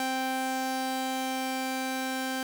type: tone pair together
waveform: sawtooth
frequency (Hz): 261.4 / 784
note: C4 / G5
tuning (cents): -1 / 0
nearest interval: octave + perfect fifth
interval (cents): 1901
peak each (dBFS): -28 / -28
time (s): 0-2.43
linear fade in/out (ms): 2
effects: none